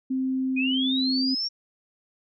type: tone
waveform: sine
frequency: 261.6 Hz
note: C4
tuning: in tune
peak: -23 dBFS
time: 0.1-1.35 s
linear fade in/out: 10 ms
type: linear sweep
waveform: sine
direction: up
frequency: 2429 to 5580 Hz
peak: -25 dBFS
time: 0.56-1.49 s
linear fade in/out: 20 ms
effects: none